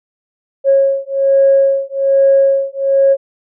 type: beating tone pair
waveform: sine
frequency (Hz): 546 / 547.2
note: C#5 / C#5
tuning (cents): -26 / -23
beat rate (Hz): 1.2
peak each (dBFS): -11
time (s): 0.64-3.17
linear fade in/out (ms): 50
effects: tanh soft clip ceiling -1 dBFS